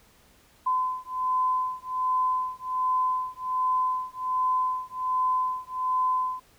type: beating tone pair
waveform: sine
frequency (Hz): 1019 / 1020.3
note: C6 / C6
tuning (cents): -46 / -44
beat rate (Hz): 1.3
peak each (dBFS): -27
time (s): 0.66-6.4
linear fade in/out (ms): 10
effects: pink hiss -59 dBFS RMS until 6.58 s